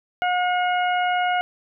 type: harmonic tone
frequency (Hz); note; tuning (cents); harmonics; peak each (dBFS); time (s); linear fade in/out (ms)
721; F#5; -45; 1 / 2 / 3 / 4; -20 / -26 / -30 / -32; 0.22-1.41; 0
effects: none